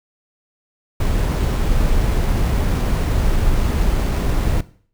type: noise with sample-and-hold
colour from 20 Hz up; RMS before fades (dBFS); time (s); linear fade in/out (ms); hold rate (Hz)
brown; -17; 1-4.61; 5; 11025
effects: noise-tail reverb RT60 0.5 s tail -18 dB re dry